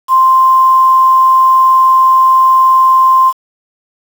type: tone with quantisation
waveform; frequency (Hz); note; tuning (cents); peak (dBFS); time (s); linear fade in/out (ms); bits
sine; 1046.5; C6; 0; -4; 0.08-3.33; 50; 5
effects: none